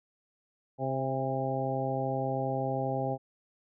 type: harmonic tone with a mistuned harmonic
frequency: 132.6 Hz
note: C3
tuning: 23 cents sharp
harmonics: 1 / 2 / 3 / 4 / 5 / 6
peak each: -34 / -37 / -38 / -35 / -36 / -35 dBFS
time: 0.78-3.18 s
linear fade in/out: 50 ms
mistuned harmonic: 6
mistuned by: +22 cents
effects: none